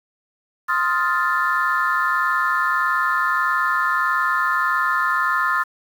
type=chord; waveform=sine; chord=F dominant seventh; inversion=second; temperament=equal with one note detuned; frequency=1046.5 / 1255.3 / 1396.9 / 1760 Hz; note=C6 / Eb6 / F6 / A6; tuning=0 / +15 / 0 / 0 cents; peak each=-22 dBFS; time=0.68-5.64 s; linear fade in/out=20 ms; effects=tanh soft clip ceiling -9 dBFS + 7-bit